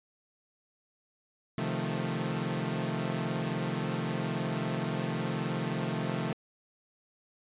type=chord; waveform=sawtooth; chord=F dominant seventh; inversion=second; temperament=equal with one note detuned; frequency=131.87 / 155.56 / 174.61 / 220 Hz; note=C3 / Eb3 / F3 / A3; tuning=+14 / 0 / 0 / 0 cents; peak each=-32 dBFS; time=1.58-6.33 s; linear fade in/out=2 ms; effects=resampled to 8000 Hz